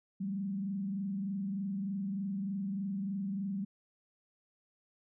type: tone with frequency modulation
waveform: sine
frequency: 196 Hz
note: G3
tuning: in tune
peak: -33 dBFS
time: 0.2-3.65 s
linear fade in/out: 10 ms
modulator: 23.3 Hz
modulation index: 0.56
effects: none